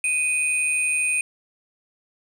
sine tone pair together, 2489 / 8924 Hz, D#7 / C#9, 0 / +11 cents, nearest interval octave + minor seventh, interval 2211 cents, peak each -20 / -25 dBFS, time 0.04-1.21 s, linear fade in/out 2 ms, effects tanh soft clip ceiling -12 dBFS + 8-bit

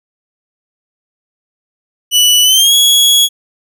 sawtooth tone with pitch glide, 2960 to 3342 Hz, F#7 to G#7, 0 to +10 cents, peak -3 dBFS, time 2.11-3.29 s, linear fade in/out 50 ms, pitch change +210 cents, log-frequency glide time 2.43-2.74 s, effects none

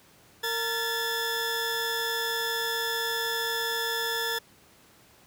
20% pulse tone pair together, 459.9 / 1735.2 Hz, A#4 / A6, -23 / -25 cents, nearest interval octave + major seventh, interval 2298 cents, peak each -27 / -24 dBFS, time 0.43-4.39 s, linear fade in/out 10 ms, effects pink hiss -57 dBFS RMS until 5.26 s + high-pass 80 Hz 12 dB/octave

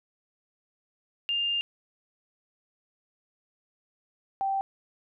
sine tone pair in turn, 2805 / 780.1 Hz, F7 / G5, +7 / -9 cents, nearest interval octave + minor seventh, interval 2216 cents, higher first, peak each -25 dBFS, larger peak neither, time 1.29-1.61 / 4.41-4.61 s, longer first, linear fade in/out 0 ms, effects none

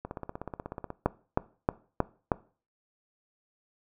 two click trains, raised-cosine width 1 ms, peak -9 / -22 dBFS, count 5 / 15, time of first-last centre 1.06-2.318 / 0.05-0.904 s, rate 3.18 / 16.4 Hz, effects noise-tail reverb RT60 0.4 s tail -20 dB re dry

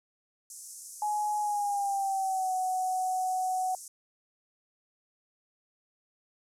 white band-pass noise, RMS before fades -46 dBFS, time 0.5-3.88 s, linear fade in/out 2 ms, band 5700 to 11000 Hz, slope 48 dB/octave
sine tone with pitch glide, 840 to 744 Hz, G#5 to F#5, +19 to +9 cents, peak -27 dBFS, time 1.02-3.75 s, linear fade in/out 2 ms, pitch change -210 cents, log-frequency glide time 1.4-2.53 s
effects none

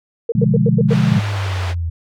sine tone bursts, 463.8 Hz, A#4, 9 cents flat, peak -14 dBFS, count 6, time 0.29-0.936 s, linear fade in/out 5 ms, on 31 ms, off 92 ms
sine chord, B diminished seventh, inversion none, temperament equal with one note detuned, 123.47 / 146.83 / 172.71 / 207.7 Hz, B2 / D3 / F3 / Ab3, 0 / 0 / -19 / 0 cents, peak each -17 dBFS, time 0.35-1.2 s, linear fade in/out 5 ms
pink band-pass noise, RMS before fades -29 dBFS, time 0.88-1.75 s, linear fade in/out 50 ms, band 540 to 3500 Hz, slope 12 dB/octave
sine linear sweep, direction down, 108.6 to 81 Hz, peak -18 dBFS, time 1.11-1.9 s, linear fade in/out 10 ms
effects none

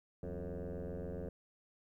sine tone with frequency modulation, 185 Hz, F#3, in tune, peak -37 dBFS, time 0.23-1.29 s, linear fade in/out 2 ms, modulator 87.3 Hz, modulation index 4.4, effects tanh soft clip ceiling -38 dBFS + 13-bit

